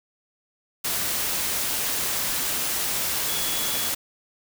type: tone in noise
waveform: sine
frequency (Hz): 3370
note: G#7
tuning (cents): +25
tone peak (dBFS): -33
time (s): 3.28-3.89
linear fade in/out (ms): 10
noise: white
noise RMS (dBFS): -26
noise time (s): 0.84-3.95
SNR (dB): -10
effects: none